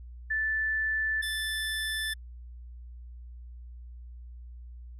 sine / 25% pulse tone pair in turn, 1756 / 1756 Hz, A6 / A6, -4 / -4 cents, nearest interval unison, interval 0 cents, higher neither, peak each -26 dBFS, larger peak neither, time 0.3-1.22 / 1.22-2.14 s, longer neither, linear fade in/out 10 ms, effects added 60 Hz sine -42 dBFS peak until 4.99 s + resampled to 32000 Hz

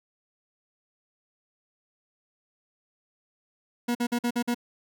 40% pulse tone bursts, 239.9 Hz, A#3, 50 cents sharp, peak -23 dBFS, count 6, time 3.88-4.546 s, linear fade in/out 10 ms, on 71 ms, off 48 ms, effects none

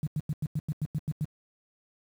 sine tone bursts, 152.5 Hz, D#3, 34 cents flat, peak -26 dBFS, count 10, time 0.03-1.245 s, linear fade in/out 0 ms, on 36 ms, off 95 ms, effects high-pass 60 Hz 12 dB/octave + 9-bit

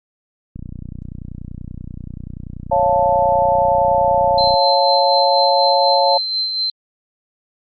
click train, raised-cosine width 5 ms, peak -18 dBFS, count 122, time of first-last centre 0.56-4.54 s, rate 30.4 Hz
sine chord, Db augmented, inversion none, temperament equal, 554.4 / 698.5 / 880 Hz, Db5 / F5 / A5, 0 / 0 / 0 cents, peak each -16 / -17 / -16 dBFS, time 2.71-6.18 s, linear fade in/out 10 ms
sine tone with tremolo, 4103 Hz, C8, 35 cents flat, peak -16 dBFS, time 4.38-6.7 s, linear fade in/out 2 ms, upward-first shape sine, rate 4.1 Hz, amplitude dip 40%
effects Opus 48 kbps

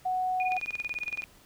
sine tone, 740 Hz, F#5, in tune, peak -26 dBFS, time 0.05-0.58 s, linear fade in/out 10 ms
sine tone with tremolo, 2451 Hz, D#7, 27 cents flat, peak -28 dBFS, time 0.4-1.24 s, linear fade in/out 0 ms, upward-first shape sine, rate 18 Hz, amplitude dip 100%
click train, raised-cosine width 0.2 ms, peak -24 dBFS, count 16, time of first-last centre 0.52-1.221 s, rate 21.4 Hz
effects pink hiss -57 dBFS RMS until 1.45 s

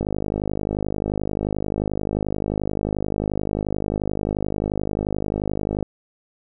click train, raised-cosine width 2 ms, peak -10 dBFS, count 300, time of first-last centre 0.01-5.827 s, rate 51.4 Hz, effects none

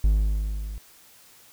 triangle tone with level ramp, 51.91 Hz, G#1, in tune, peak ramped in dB -13 to -30 dBFS, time 0.04-0.78 s, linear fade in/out 0 ms, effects white hiss -53 dBFS RMS until 1.52 s

